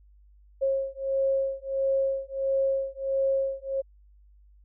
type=beating tone pair; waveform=sine; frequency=540 / 541.5 Hz; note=C#5 / C#5; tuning=-45 / -41 cents; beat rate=1.5 Hz; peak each=-27 dBFS; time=0.61-3.82 s; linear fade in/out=20 ms; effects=added 50 Hz sine -53 dBFS peak until 4.64 s